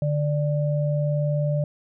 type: tone pair together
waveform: sine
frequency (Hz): 146.83 / 588.6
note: D3 / D5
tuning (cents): 0 / +4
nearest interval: 2 octaves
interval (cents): 2404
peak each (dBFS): -21 / -27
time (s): 0.02-1.64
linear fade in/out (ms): 2
effects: none